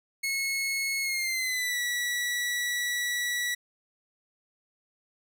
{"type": "tone with pitch glide", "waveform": "sawtooth", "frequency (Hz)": [2183, 1944.8], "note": ["C#7", "B6"], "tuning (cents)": [-27, -27], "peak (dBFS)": -24, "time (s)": [0.23, 3.55], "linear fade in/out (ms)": 10, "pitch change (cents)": -200, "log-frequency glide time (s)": [1.01, 1.79], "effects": []}